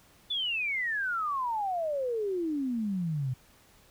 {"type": "exponential sweep", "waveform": "sine", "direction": "down", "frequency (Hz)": [3520, 123.4], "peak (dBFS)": -28, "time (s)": [0.3, 3.34], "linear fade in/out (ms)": 10, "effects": ["pink hiss -60 dBFS RMS until 3.9 s"]}